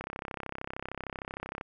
click train, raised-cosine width 0.5 ms, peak -21 dBFS, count 54, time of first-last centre 0.01-1.611 s, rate 33.1 Hz, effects none

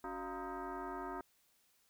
sine tone with frequency modulation, 279.6 Hz, C#4, 15 cents sharp, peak -40 dBFS, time 0.04-1.21 s, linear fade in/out 2 ms, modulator 325 Hz, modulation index 3.5, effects white hiss -73 dBFS RMS until 1.89 s

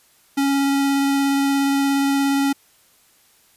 square tone with vibrato, 277.2 Hz, C#4, in tune, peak -17 dBFS, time 0.37-2.53 s, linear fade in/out 10 ms, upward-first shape sine, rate 17 Hz, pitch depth 8 cents each way, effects white hiss -56 dBFS RMS until 3.56 s + resampled to 32000 Hz

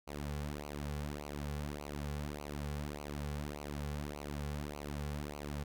sawtooth tone with flanger, 73.2 Hz, D2, 5 cents flat, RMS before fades -41 dBFS, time 0.07-5.64 s, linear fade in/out 10 ms, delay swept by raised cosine 0.56 to 3.26 ms, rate 1.7 Hz, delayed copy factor -0.8, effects none

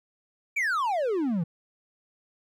triangle exponential sweep, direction down, 2406 to 155.56 Hz, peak -22 dBFS, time 0.56-1.44 s, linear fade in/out 10 ms, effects none

